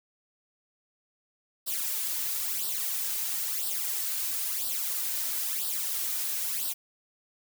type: noise with flanger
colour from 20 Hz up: blue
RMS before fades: -31 dBFS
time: 1.66-6.74 s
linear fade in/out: 20 ms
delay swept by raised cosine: 0.22 to 3.32 ms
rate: 1 Hz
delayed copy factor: +0.75
effects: none